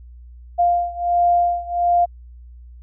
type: beating tone pair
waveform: sine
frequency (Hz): 698.5 / 699.9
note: F5 / F5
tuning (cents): 0 / +4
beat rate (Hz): 1.4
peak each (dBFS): -17 / -19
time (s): 0.58-2.06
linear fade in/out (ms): 20
effects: added 60 Hz sine -38 dBFS peak until 2.82 s